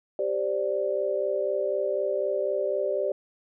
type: chord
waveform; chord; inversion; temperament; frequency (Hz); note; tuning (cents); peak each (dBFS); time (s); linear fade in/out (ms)
sine; G suspended fourth; none; equal; 392 / 523.3 / 587.3; G4 / C5 / D5; 0 / 0 / 0; -29 / -30 / -27; 0.19-3.12; 2
effects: none